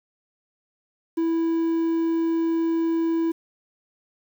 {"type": "tone with quantisation", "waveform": "triangle", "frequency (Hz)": 329.6, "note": "E4", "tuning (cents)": 0, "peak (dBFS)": -18, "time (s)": [1.17, 3.32], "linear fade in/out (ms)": 10, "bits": 8, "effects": []}